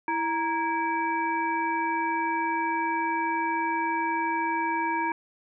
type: harmonic tone with a mistuned harmonic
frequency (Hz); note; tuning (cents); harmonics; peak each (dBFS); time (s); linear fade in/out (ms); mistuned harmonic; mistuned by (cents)
329.6; E4; 0; 1 / 3 / 5 / 7; -32 / -26 / -34 / -34; 0.08-5.12; 2; 3; -94
effects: none